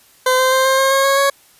20% pulse tone with pitch steps, 512 / 517.9 / 524 / 530.1 / 536.2 / 542.4 / 548.7 / 555.1 Hz, C5 / C5 / C5 / C5 / C5 / C#5 / C#5 / C#5, -38 / -18 / +2 / +23 / +42 / -38 / -18 / +2 cents, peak -7 dBFS, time 0.26-1.3 s, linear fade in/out 5 ms, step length 130 ms, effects white hiss -50 dBFS RMS until 1.59 s + resampled to 32000 Hz

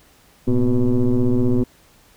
sine tone with frequency modulation, 128.8 Hz, C3, 27 cents flat, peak -12 dBFS, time 0.47-1.64 s, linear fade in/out 10 ms, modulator 121 Hz, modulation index 2, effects tanh soft clip ceiling -11 dBFS + pink hiss -53 dBFS RMS until 2.16 s

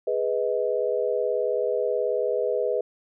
sine chord, G# minor, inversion none, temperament equal with one note detuned, 415.3 / 493.9 / 631.3 Hz, G#4 / B4 / D#5, 0 / 0 / +25 cents, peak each -27 / -25 / -28 dBFS, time 0.07-2.81 s, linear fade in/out 5 ms, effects none

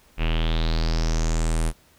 square tone with low-pass filter sweep, 40.48 Hz, E1, 31 cents flat, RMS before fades -22 dBFS, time 0.17-1.73 s, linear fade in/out 50 ms, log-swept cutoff 2600 to 10000 Hz, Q 5.5, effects pink hiss -57 dBFS RMS until 1.98 s

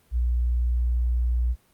sine tone, 60.2 Hz, B1, 44 cents flat, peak -20 dBFS, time 0.11-1.56 s, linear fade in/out 50 ms, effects pink hiss -62 dBFS RMS until 1.73 s + Opus 32 kbps

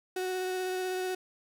35% pulse tone with vibrato, 370 Hz, F#4, in tune, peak -29 dBFS, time 0.16-1.15 s, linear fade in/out 5 ms, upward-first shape sine, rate 16 Hz, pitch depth 12 cents each way, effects none

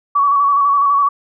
sine tone with vibrato, 1131 Hz, C#6, 34 cents sharp, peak -10 dBFS, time 0.15-1.09 s, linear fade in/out 10 ms, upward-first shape square, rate 12 Hz, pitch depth 29 cents each way, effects none

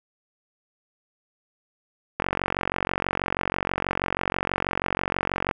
click train, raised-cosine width 0.5 ms, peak -8 dBFS, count 154, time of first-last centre 2.2-5.512 s, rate 46.2 Hz, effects none

